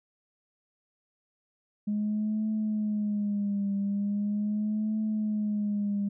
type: tone with vibrato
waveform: sine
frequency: 207.7 Hz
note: G#3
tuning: in tune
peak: -25 dBFS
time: 1.87-6.09 s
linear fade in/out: 10 ms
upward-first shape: triangle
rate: 0.4 Hz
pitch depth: 78 cents each way
effects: tanh soft clip ceiling -22 dBFS